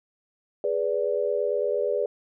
sine chord, G# diminished, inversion none, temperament equal with one note detuned, 415.3 / 493.9 / 582.6 Hz, G#4 / B4 / D5, 0 / 0 / -14 cents, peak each -27 dBFS, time 0.64-2.06 s, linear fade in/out 2 ms, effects none

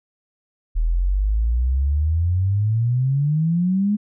sine exponential sweep, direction up, 38.89 to 212.5 Hz, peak -16 dBFS, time 0.75-3.97 s, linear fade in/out 20 ms, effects none

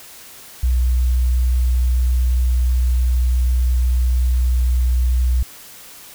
sine tone, 61.9 Hz, B1, 5 cents sharp, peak -13 dBFS, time 0.63-5.43 s, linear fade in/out 5 ms, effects white hiss -40 dBFS RMS until 6.14 s

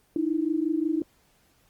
sine tone pair together, 304.1 / 329.6 Hz, D#4 / E4, -40 / 0 cents, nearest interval minor second, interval 140 cents, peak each -26 dBFS, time 0.16-1.02 s, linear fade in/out 2 ms, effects pink hiss -64 dBFS RMS until 1.69 s + Opus 24 kbps

